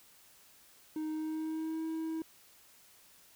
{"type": "tone with pitch glide", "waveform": "triangle", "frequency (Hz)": [311.1, 321.5], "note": ["D#4", "E4"], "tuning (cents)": [0, -43], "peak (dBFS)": -32, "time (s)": [0.96, 2.22], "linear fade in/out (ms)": 2, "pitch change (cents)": 57, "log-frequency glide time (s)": [1.1, 1.85], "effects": ["white hiss -61 dBFS RMS until 3.35 s"]}